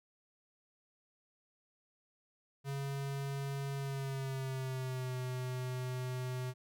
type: tone with pitch glide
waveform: square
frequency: 138.59 to 127.09 Hz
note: C#3 to C3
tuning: 0 to -50 cents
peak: -37 dBFS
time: 2.64-6.54 s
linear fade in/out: 50 ms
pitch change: -150 cents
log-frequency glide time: 3.76-5.16 s
effects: none